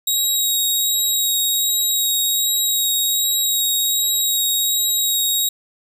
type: tone with vibrato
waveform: 15% pulse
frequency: 3800 Hz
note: A#7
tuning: 33 cents sharp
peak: -10 dBFS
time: 0.07-5.49 s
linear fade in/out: 5 ms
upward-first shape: sine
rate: 1.3 Hz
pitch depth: 13 cents each way
effects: none